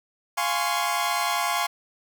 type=chord; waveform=sawtooth; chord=Db major seventh; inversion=first; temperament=equal with one note detuned; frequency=698.5 / 830.6 / 1038.7 / 1108.7 Hz; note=F5 / Ab5 / C6 / Db6; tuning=0 / 0 / -13 / 0 cents; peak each=-25 dBFS; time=0.37-1.67 s; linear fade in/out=10 ms; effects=none